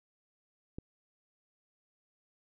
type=click; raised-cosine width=3 ms; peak=-27 dBFS; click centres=0.785 s; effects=none